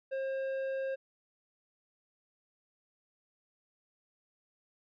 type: tone with tanh clipping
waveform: sine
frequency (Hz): 535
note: C5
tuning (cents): +38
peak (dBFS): -34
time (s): 0.11-0.96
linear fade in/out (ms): 20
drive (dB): 9
effects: none